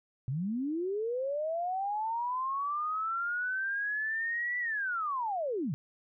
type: linear two-way sweep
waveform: sine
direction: up then down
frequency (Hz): 120 to 1975.5 to 120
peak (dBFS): -30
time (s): 0.28-5.74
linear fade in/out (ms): 0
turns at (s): 4.59
effects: none